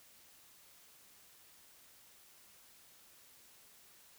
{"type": "silence", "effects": ["white hiss -62 dBFS RMS until 4.18 s"]}